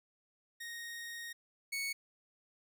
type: tone pair in turn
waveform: sawtooth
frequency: 1864.7 / 2218 Hz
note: A#6 / C#7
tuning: 0 / 0 cents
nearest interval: minor third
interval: 300 cents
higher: second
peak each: -39 / -32 dBFS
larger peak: second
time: 0.6-1.33 / 1.72-1.93 s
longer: first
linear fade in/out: 10 ms
effects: none